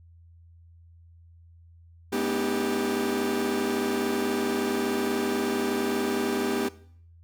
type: tone cluster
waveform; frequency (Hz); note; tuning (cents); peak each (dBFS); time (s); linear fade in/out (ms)
40% pulse; 213.2 / 246 / 289.7 / 314.4 / 395.5; G#3 / B3 / D4 / D#4 / G4; +46 / -7 / -24 / +18 / +15; -34 / -29 / -35 / -33 / -28; 2.12-6.69; 10
effects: noise-tail reverb RT60 0.6 s tail -19 dB re dry + added 84 Hz sine -50 dBFS peak until 7.23 s